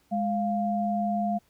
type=tone pair together; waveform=sine; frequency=207.6 / 698.3 Hz; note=G#3 / F5; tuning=0 / 0 cents; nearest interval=octave + major sixth; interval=2100 cents; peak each=-27 dBFS; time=0.11-1.39 s; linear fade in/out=20 ms; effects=pink hiss -66 dBFS RMS until 1.49 s